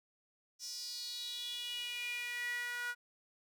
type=tone with high-pass filter sweep; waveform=sawtooth; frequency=484.3 Hz; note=B4; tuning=34 cents flat; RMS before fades=-41 dBFS; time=0.59-2.95 s; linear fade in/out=50 ms; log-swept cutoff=5600 to 1500 Hz; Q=6.8; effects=none